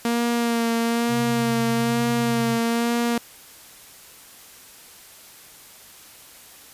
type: tone with vibrato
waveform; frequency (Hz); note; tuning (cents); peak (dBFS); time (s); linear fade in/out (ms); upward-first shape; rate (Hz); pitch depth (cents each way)
sawtooth; 233.7; A#3; +5; -16; 0.05-3.18; 2; sine; 1.1; 23
type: tone with tremolo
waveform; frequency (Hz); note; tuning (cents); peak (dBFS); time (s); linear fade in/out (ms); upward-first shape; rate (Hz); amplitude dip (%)
sine; 129.8; C3; -13; -26; 1.08-2.6; 50; triangle; 10; 35
effects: white hiss -46 dBFS RMS until 6.73 s + resampled to 32000 Hz